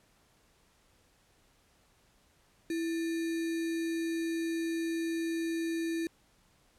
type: tone with sample-and-hold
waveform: sine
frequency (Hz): 329.6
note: E4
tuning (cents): 0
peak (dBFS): -30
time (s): 2.7-6.07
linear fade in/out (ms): 2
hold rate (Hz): 2100
effects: pink hiss -67 dBFS RMS until 6.78 s + low-pass 12000 Hz 12 dB/octave